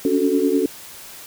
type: chord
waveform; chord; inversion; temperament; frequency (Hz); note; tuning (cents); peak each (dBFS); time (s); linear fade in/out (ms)
sine; D major seventh; third; equal with one note detuned; 277.2 / 287 / 370 / 440; C#4 / D4 / F#4 / A4; 0 / -40 / 0 / 0; -21; 0.05-0.66; 2
effects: white hiss -39 dBFS RMS until 1.26 s